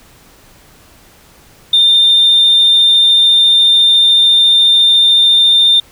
sine tone with vibrato, 3607 Hz, A7, 42 cents sharp, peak -4 dBFS, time 1.73-5.8 s, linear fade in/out 5 ms, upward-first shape sine, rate 14 Hz, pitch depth 9 cents each way, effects tanh soft clip ceiling -2 dBFS + pink hiss -44 dBFS RMS until 5.91 s

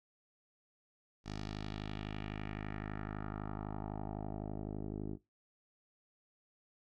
10% pulse tone with low-pass filter sweep, 51.91 Hz, G#1, in tune, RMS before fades -42 dBFS, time 1.24-5.18 s, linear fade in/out 50 ms, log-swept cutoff 5500 to 380 Hz, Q 2.1, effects noise-tail reverb RT60 0.2 s tail -19 dB re dry

